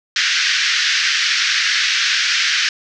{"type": "band-pass noise", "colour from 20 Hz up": "pink", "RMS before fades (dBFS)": -17, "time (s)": [0.16, 2.69], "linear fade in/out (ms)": 2, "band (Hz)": [1500, 6000], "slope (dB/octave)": 48, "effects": []}